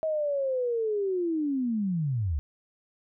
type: linear sweep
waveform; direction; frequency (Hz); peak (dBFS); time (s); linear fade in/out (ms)
sine; down; 641 to 65.41; -25; 0.03-2.39; 0
effects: none